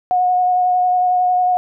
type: tone with vibrato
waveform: sine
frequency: 727 Hz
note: F#5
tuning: 31 cents flat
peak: -12 dBFS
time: 0.11-1.57 s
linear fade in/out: 0 ms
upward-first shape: sine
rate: 11 Hz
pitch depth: 13 cents each way
effects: none